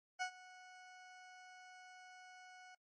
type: tone with ADSR envelope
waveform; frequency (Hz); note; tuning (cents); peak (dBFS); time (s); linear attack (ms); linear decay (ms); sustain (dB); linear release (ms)
20% pulse; 736; F#5; -9; -31; 0.19-2.75; 28; 85; -20; 6
effects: noise-tail reverb RT60 0.1 s tail -21 dB re dry + MP3 32 kbps